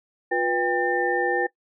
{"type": "tone cluster", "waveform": "sine", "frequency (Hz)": [354.8, 489.6, 796, 1799], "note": ["F4", "B4", "G5", "A6"], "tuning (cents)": [27, -15, 26, 38], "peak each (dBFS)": -26, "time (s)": [0.31, 1.47], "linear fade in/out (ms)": 10, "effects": ["noise-tail reverb RT60 0.1 s tail -21 dB re dry"]}